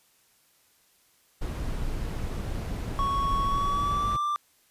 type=noise; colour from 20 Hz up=brown; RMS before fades=-31 dBFS; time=1.41-4.17 s; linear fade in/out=10 ms
type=tone with pitch glide; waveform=triangle; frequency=1110 to 1182.8 Hz; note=C#6 to D6; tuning=+2 to +12 cents; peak=-23 dBFS; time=2.99-4.36 s; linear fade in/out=0 ms; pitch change=+110 cents; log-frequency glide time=3.42-4.22 s
effects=white hiss -64 dBFS RMS until 4.7 s + resampled to 32000 Hz